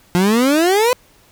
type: exponential sweep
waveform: 30% pulse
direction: up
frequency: 172.3 to 514 Hz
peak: -9 dBFS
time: 0.15-0.93 s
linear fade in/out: 0 ms
effects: pink hiss -51 dBFS RMS until 1.31 s